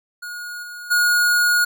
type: tone with level steps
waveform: square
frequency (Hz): 1442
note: F#6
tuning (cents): -45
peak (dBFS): -30 / -33 / -15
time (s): 0.22-1.65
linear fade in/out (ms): 10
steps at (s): 0.62 / 0.9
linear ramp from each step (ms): 20
effects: none